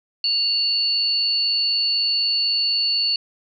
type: tone pair together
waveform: sine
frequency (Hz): 2794 / 4448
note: F7 / C#8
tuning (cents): 0 / +5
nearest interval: minor sixth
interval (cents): 805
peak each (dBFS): -27 / -18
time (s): 0.24-3.16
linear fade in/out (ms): 2
effects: none